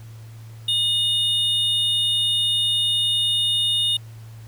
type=tone pair together; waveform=triangle; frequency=2901 / 3650 Hz; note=F#7 / A#7; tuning=-35 / -37 cents; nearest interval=major third; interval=398 cents; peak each=-22 / -18 dBFS; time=0.68-3.97 s; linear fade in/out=5 ms; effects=added 112 Hz sine -37 dBFS peak until 4.47 s + pink hiss -52 dBFS RMS until 4.47 s